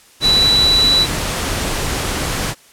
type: tone in noise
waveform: sine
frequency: 3951 Hz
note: B7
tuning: in tune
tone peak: -10 dBFS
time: 0.21-1.07 s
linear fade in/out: 50 ms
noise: pink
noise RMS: -20 dBFS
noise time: 0.2-2.55 s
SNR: +7 dB
effects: white hiss -47 dBFS RMS until 2.72 s + low-pass 11000 Hz 12 dB/octave